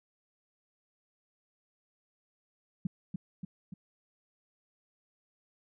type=tone with echo; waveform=sine; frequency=182.1 Hz; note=F#3; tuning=27 cents flat; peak=-27 dBFS; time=2.85-2.87 s; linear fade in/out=5 ms; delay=290 ms; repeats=3; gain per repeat=-4 dB; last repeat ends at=3.74 s; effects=none